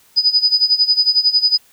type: tone with tremolo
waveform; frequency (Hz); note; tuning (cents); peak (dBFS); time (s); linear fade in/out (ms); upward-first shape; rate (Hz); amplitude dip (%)
sine; 4978; D#8; 0; -8; 0.16-1.58; 20; sine; 11; 85
effects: white hiss -52 dBFS RMS until 1.72 s